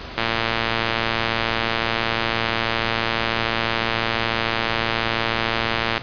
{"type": "click train", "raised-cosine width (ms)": 0.3, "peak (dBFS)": -4, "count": 662, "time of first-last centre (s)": [0.18, 5.978], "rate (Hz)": 114, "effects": ["pink hiss -34 dBFS RMS until 6.02 s", "resampled to 11025 Hz"]}